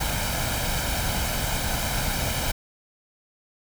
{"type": "noise with comb filter", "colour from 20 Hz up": "pink", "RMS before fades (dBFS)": -26, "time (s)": [0, 2.52], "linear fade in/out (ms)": 10, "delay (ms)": 1.3, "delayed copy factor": 0.6, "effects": []}